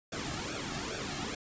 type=noise with flanger; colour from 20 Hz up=pink; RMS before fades=-37 dBFS; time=0.12-1.35 s; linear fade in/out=5 ms; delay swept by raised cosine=0.98 to 2.08 ms; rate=2.4 Hz; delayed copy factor=-0.8; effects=resampled to 16000 Hz